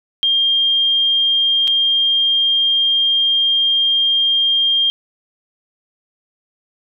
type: tone with dropouts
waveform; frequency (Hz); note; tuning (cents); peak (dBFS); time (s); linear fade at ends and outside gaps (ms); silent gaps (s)
sine; 3207; G7; +39; -12; 0.23-4.9; 0; 1.674-1.678
effects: none